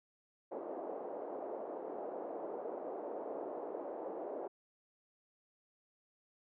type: band-pass noise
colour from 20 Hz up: white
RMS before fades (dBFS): -43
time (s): 0.51-4.48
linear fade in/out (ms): 10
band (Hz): 340 to 660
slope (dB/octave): 24
effects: none